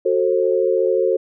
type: chord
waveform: sine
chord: F# diminished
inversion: none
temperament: just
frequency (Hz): 370 / 444 / 532.8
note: F#4 / A4 / C5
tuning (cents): 0 / +16 / +31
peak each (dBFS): -19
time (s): 0.05-1.17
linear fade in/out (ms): 10
effects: none